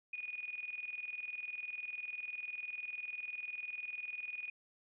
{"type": "tone with tremolo", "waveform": "sine", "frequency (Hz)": 2467, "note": "D#7", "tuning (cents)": -15, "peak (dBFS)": -38, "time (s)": [0.13, 4.5], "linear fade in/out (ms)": 5, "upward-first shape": "square", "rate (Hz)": 20, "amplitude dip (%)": 65, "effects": ["resampled to 8000 Hz"]}